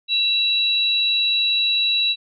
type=tone pair together; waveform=sine; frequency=2705 / 3912 Hz; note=E7 / B7; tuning=+44 / -17 cents; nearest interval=tritone; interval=639 cents; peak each=-24 / -17 dBFS; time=0.08-2.16 s; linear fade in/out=50 ms; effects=none